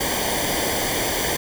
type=noise with comb filter; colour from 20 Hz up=pink; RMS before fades=-23 dBFS; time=0-1.37 s; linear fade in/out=10 ms; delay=0.75 ms; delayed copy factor=-0.7; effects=none